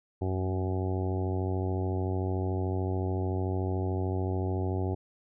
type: harmonic tone with a mistuned harmonic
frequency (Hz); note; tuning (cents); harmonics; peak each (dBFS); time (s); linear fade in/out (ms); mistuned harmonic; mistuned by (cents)
93.6; F#2; +20; 1 / 2 / 3 / 4 / 5 / 6 / 7 / 8 / 9; -29 / -39 / -37 / -35 / -42 / -47 / -43 / -43 / -45; 0.21-4.95; 10; 1; -28
effects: none